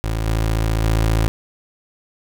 25% pulse tone with level steps, 54.9 Hz, A1, 3 cents flat, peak -16 / -13 / -11 dBFS, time 0.04-1.28 s, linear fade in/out 0 ms, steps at 0.26 / 0.84 s, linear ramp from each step 5 ms, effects none

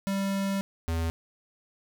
square tone pair in turn, 196 / 82.41 Hz, G3 / E2, 0 / 0 cents, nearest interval octave + minor third, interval 1500 cents, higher first, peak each -27 dBFS, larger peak neither, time 0.07-0.61 / 0.88-1.1 s, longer first, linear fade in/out 0 ms, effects none

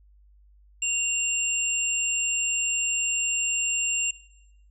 sine tone pair together, 2774 / 7412 Hz, F7 / A#8, -12 / -11 cents, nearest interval octave + perfect fourth, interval 1701 cents, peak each -26 dBFS, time 0.82-4.11 s, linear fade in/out 5 ms, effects noise-tail reverb RT60 0.9 s tail -18 dB re dry + added 50 Hz sine -53 dBFS peak until 4.7 s

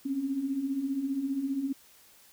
sine beating tone pair, 260 / 275 Hz, C4 / C#4, -11 / -14 cents, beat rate 15 Hz, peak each -36 / -29 dBFS, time 0.05-1.73 s, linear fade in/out 10 ms, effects white hiss -58 dBFS RMS until 2.32 s

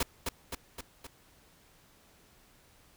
pink noise with echo, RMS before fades -29 dBFS, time 0-0.03 s, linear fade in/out 5 ms, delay 260 ms, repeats 4, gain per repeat -4 dB, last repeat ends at 1.07 s, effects pink hiss -62 dBFS RMS until 2.96 s

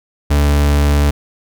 40% pulse tone, 72.4 Hz, D2, 24 cents flat, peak -9 dBFS, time 0.3-1.11 s, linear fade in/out 10 ms, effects none

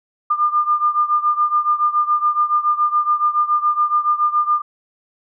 sine beating tone pair, 1202 / 1209.1 Hz, D6 / D#6, +40 / -50 cents, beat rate 7.1 Hz, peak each -16 / -19 dBFS, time 0.3-4.62 s, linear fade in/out 10 ms, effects none

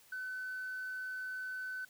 sine tone, 1513 Hz, F#6, 38 cents sharp, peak -37 dBFS, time 0.12-1.85 s, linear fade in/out 5 ms, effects tanh soft clip ceiling -35 dBFS + white hiss -63 dBFS RMS until 1.89 s

